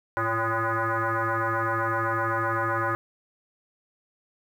sine tone with frequency modulation, 109.1 Hz, A2, 14 cents flat, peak -23 dBFS, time 0.17-2.95 s, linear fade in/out 0 ms, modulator 226 Hz, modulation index 6.8, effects 9-bit

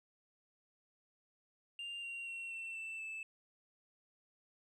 sine tone with pitch steps, 2794 / 2760 / 2727 / 2694 / 2662 / 2630 Hz, F7 / F7 / F7 / E7 / E7 / E7, 0 / -21 / -42 / +37 / +16 / -5 cents, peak -39 dBFS, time 1.79-3.23 s, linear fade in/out 2 ms, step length 240 ms, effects tanh soft clip ceiling -41 dBFS

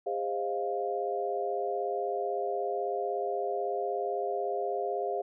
sine chord, F minor seventh, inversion first, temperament equal with one note detuned, 405.6 / 523.3 / 622.3 / 698.5 Hz, Ab4 / C5 / Eb5 / F5, -41 / 0 / 0 / 0 cents, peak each -33 / -36 / -39 / -33 dBFS, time 0.06-5.22 s, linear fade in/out 10 ms, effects none

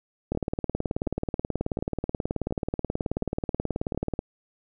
two click trains, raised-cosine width 2 ms, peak -13 / -19 dBFS, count 73 / 6, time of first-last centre 0.32-4.191 / 0.35-3.947 s, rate 18.6 / 1.39 Hz, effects none

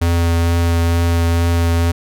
square tone with vibrato, 84.7 Hz, E2, 48 cents sharp, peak -13 dBFS, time 0.01-1.92 s, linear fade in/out 10 ms, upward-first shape triangle, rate 2.2 Hz, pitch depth 12 cents each way, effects none

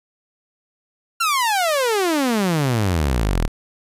sawtooth exponential sweep, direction down, 1405 to 36.3 Hz, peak -13 dBFS, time 1.2-3.48 s, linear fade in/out 10 ms, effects resampled to 32000 Hz

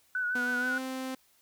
sine tone with vibrato, 1480 Hz, F#6, in tune, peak -28 dBFS, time 0.15-0.78 s, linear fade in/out 2 ms, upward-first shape sine, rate 6.4 Hz, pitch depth 38 cents each way
sawtooth tone with pitch glide, 246.9 to 260.8 Hz, B3 to C4, 0 to -5 cents, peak -30 dBFS, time 0.35-1.15 s, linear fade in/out 5 ms, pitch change +95 cents, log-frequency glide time 0.57-0.77 s
effects white hiss -66 dBFS RMS until 1.41 s

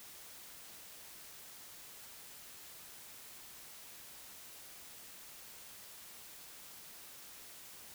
silence, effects white hiss -53 dBFS RMS until 7.94 s

